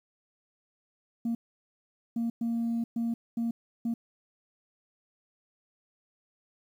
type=tone bursts at uneven times; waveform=sine; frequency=232.1 Hz; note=A#3; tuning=7 cents flat; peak=-25 dBFS; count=6; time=1.25-1.35 / 2.16-2.3 / 2.41-2.84 / 2.96-3.14 / 3.37-3.51 / 3.85-3.94 s; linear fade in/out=5 ms; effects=tanh soft clip ceiling -25 dBFS + 10-bit